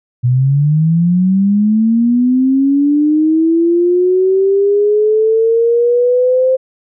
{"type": "linear sweep", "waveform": "sine", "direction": "up", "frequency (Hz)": [120.5, 523.3], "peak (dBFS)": -8, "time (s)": [0.23, 6.57], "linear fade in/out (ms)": 20, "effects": []}